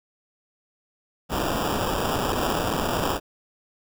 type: noise with sample-and-hold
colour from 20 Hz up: violet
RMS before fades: -25 dBFS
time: 1.29-3.2 s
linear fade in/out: 50 ms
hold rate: 2100 Hz
effects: none